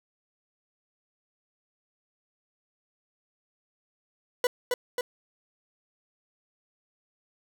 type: tone with echo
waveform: 40% pulse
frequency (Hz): 493.9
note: B4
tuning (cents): 0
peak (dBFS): -20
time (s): 4.44-4.47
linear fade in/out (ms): 2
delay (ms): 270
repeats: 2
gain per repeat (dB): -3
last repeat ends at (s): 5.01
effects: none